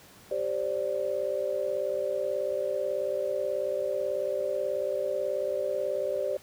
sine chord, G suspended fourth, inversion none, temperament equal with one note detuned, 392 / 529 / 587.3 Hz, G4 / C5 / D5, 0 / +19 / 0 cents, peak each -34 / -31 / -30 dBFS, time 0.31-6.37 s, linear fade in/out 5 ms, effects pink hiss -53 dBFS RMS until 6.42 s + high-pass 80 Hz 12 dB/octave

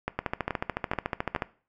two click trains, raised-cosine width 0.5 ms, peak -13 / -12 dBFS, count 4 / 18, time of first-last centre 0.08-1.362 / 0.19-1.422 s, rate 2.34 / 13.8 Hz, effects noise-tail reverb RT60 0.4 s tail -18 dB re dry

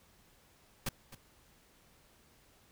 pink noise with echo, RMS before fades -34 dBFS, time 0.86-0.89 s, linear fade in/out 5 ms, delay 260 ms, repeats 1, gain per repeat -15 dB, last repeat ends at 1.15 s, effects pink hiss -65 dBFS RMS until 2.71 s

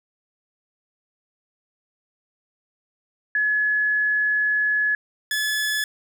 sine / sawtooth tone pair in turn, 1700 / 1715.8 Hz, G#6 / A6, +40 / -44 cents, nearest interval unison, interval 16 cents, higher second, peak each -18 dBFS, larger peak neither, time 3.35-4.95 / 5.31-5.84 s, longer first, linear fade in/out 2 ms, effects none

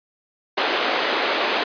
pink band-pass noise, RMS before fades -22 dBFS, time 0.57-1.64 s, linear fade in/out 10 ms, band 360 to 4100 Hz, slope 24 dB/octave, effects resampled to 11025 Hz

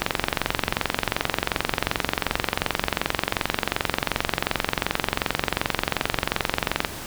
click train, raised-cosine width 0.3 ms, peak -3 dBFS, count 156, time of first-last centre 0.02-6.848 s, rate 22.7 Hz, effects pink hiss -35 dBFS RMS until 7.06 s

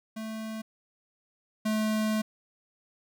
square tone pair in turn, 220 / 216.2 Hz, A3 / A3, 0 / -30 cents, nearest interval unison, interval 30 cents, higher first, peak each -35 / -26 dBFS, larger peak second, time 0.16-0.62 / 1.65-2.22 s, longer second, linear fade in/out 10 ms, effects none

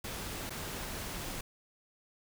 pink noise with dropouts, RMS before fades -40 dBFS, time 0.04-1.41 s, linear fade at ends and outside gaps 5 ms, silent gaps 0.496-0.504 s, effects none

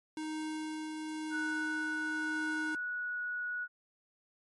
square tone with tremolo, 311.1 Hz, D#4, in tune, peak -36 dBFS, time 0.17-2.75 s, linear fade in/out 2 ms, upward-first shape triangle, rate 0.97 Hz, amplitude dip 30%
sine tone with pitch glide, 1480 to 1463 Hz, F#6 to F#6, 0 to -20 cents, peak -34 dBFS, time 1.3-3.68 s, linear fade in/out 50 ms, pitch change -20 cents, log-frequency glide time 1.68-3.2 s
effects MP3 48 kbps

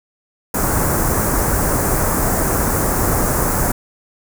pink band-stop noise, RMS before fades -17 dBFS, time 0.54-3.72 s, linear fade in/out 5 ms, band 1600 to 6900 Hz, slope 24 dB/octave, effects none

